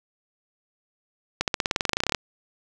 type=accelerating click train; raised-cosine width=0.2 ms; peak=-5 dBFS; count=18; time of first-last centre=1.41-2.147 s; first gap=68 ms; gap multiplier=0.94; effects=none